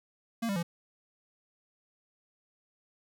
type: tone with pitch steps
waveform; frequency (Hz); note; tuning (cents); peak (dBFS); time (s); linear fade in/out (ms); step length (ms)
square; 230.3 / 198.18 / 170.55; A#3 / G3 / F3; -21 / +19 / -41; -30; 0.42-0.63; 10; 70
effects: none